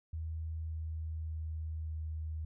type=tone with pitch steps; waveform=sine; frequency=80.1 / 79.64 / 79.18 / 78.72 Hz; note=E2 / D#2 / D#2 / D#2; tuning=-49 / +41 / +31 / +21 cents; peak=-36 dBFS; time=0.13-2.45 s; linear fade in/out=5 ms; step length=580 ms; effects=none